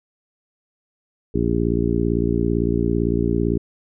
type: harmonic tone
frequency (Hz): 57.8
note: A#1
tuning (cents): -14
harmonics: 1 / 2 / 3 / 4 / 5 / 6 / 7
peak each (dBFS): -25 / -25 / -25 / -25 / -25 / -25 / -25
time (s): 1.34-3.58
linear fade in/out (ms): 10
effects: none